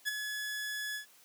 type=tone with ADSR envelope; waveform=sawtooth; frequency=1700 Hz; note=G#6; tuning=40 cents sharp; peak=-25 dBFS; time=0.05-1.06 s; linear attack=31 ms; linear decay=17 ms; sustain=-7 dB; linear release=110 ms; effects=white hiss -61 dBFS RMS until 1.24 s + high-pass 200 Hz 12 dB/octave